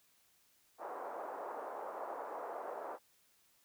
pink band-pass noise, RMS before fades -44 dBFS, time 0.78-2.99 s, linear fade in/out 50 ms, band 480 to 1100 Hz, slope 24 dB/octave, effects white hiss -71 dBFS RMS until 3.64 s

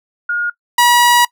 sine / sawtooth tone pair in turn, 1429 / 964.3 Hz, F6 / B5, +39 / -42 cents, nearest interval perfect fifth, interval 681 cents, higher first, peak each -14 / -4 dBFS, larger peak second, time 0.29-0.5 / 0.78-1.25 s, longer second, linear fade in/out 5 ms, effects noise-tail reverb RT60 0.1 s tail -22 dB re dry

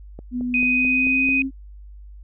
click train, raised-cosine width 2 ms, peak -23 dBFS, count 6, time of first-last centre 0.19-1.289 s, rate 4.55 Hz
sine tone with pitch glide, 247 to 267.8 Hz, B3 to C4, 0 to +40 cents, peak -22 dBFS, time 0.31-1.51 s, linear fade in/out 50 ms, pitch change +140 cents, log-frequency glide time 0.53-1.31 s
sine tone, 2500 Hz, D#7, 8 cents sharp, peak -17 dBFS, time 0.54-1.42 s, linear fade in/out 2 ms
effects added 50 Hz sine -38 dBFS peak until 2.23 s

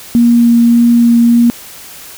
sine tone with vibrato, 235.7 Hz, A#3, 19 cents sharp, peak -4 dBFS, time 0.15-1.5 s, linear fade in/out 0 ms, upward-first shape sine, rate 1.7 Hz, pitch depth 8 cents each way, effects white hiss -32 dBFS RMS until 2.17 s

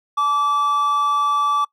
triangle tone pair together, 859 / 1159.6 Hz, A5 / D6, -42 / -22 cents, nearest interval perfect fourth, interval 520 cents, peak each -26 / -14 dBFS, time 0.17-1.65 s, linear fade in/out 10 ms, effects noise-tail reverb RT60 0.1 s tail -23 dB re dry

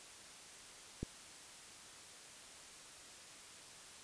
click, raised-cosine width 3 ms, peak -26 dBFS, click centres 1.03 s, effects white hiss -55 dBFS RMS until 4.03 s + resampled to 22050 Hz

